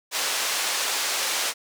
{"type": "band-pass noise", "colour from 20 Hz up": "white", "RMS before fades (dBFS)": -26, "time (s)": [0.11, 1.54], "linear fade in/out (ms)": 50, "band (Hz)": [510, 7100], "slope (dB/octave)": 12, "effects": []}